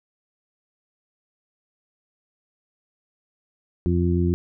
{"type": "harmonic tone", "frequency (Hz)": 87.31, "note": "F2", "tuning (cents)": 0, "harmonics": [1, 2, 3, 4], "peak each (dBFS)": [-21, -23, -28, -25], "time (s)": [3.86, 4.34], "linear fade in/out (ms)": 0, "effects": []}